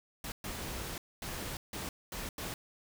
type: noise bursts at uneven times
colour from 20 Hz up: pink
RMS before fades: -40 dBFS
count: 6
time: 0.24-0.32 / 0.44-0.98 / 1.22-1.57 / 1.73-1.89 / 2.12-2.29 / 2.38-2.54 s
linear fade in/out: 2 ms
effects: none